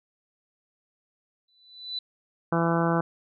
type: tone with exponential growth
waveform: sine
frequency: 3987 Hz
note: B7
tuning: 16 cents sharp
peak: -27 dBFS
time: 1.48-1.99 s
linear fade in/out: 5 ms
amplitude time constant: 110 ms
type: harmonic tone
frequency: 167.5 Hz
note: E3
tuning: 28 cents sharp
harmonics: 1 / 2 / 3 / 4 / 5 / 6 / 7 / 8 / 9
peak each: -25 / -28 / -30 / -31 / -32 / -33 / -33 / -34 / -35 dBFS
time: 2.52-3.01 s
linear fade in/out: 5 ms
effects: none